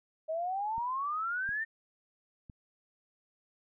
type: exponential sweep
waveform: sine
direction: up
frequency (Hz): 622.3 to 1834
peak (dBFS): -31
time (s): 0.28-1.65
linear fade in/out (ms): 20
type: clicks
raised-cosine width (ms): 5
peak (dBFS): -36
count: 3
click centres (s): 0.781 / 1.491 / 2.498
effects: none